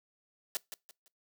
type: noise with echo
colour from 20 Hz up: white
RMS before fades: -33 dBFS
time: 0.55-0.57 s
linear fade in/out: 0 ms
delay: 170 ms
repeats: 3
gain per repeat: -10 dB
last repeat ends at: 1.08 s
effects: noise-tail reverb RT60 0.2 s tail -23 dB re dry